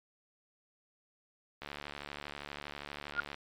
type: click train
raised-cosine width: 0.3 ms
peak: -25 dBFS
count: 126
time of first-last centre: 1.62-3.344 s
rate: 72.5 Hz
type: tone with exponential growth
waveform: sine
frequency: 1415 Hz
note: F6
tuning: 22 cents sharp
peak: -23 dBFS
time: 3.12-3.2 s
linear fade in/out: 2 ms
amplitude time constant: 16 ms
effects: MP3 96 kbps